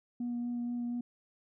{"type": "tone with vibrato", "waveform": "sine", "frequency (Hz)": 240.6, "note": "B3", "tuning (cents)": -45, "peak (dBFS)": -31, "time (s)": [0.2, 1.01], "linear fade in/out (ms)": 5, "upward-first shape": "sine", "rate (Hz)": 4.2, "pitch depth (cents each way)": 10, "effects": ["tanh soft clip ceiling -30 dBFS"]}